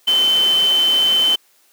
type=tone in noise; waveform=sine; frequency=3068 Hz; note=G7; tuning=38 cents flat; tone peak=-12 dBFS; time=0.07-1.36 s; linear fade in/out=10 ms; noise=pink; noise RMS=-27 dBFS; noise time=0.07-1.36 s; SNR=+12 dB; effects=white hiss -56 dBFS RMS until 1.72 s + high-pass 300 Hz 12 dB/octave